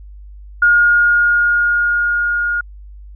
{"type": "tone with level ramp", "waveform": "sine", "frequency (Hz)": 1427, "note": "F6", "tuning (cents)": 37, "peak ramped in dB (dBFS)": [-7, -15], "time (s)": [0.62, 2.61], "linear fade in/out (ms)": 5, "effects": ["added 50 Hz sine -33 dBFS peak until 3.15 s"]}